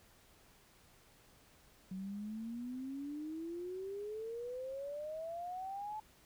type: exponential sweep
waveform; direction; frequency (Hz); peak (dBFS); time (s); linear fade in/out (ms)
sine; up; 185 to 869; -40; 1.91-6; 5
effects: pink hiss -65 dBFS RMS until 6.25 s